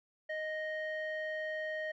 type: tone with low-pass filter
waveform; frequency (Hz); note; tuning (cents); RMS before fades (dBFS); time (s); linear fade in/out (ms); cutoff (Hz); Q
square; 622.3; D#5; 0; -38; 0.29-1.92; 10; 2100; 3.2
effects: none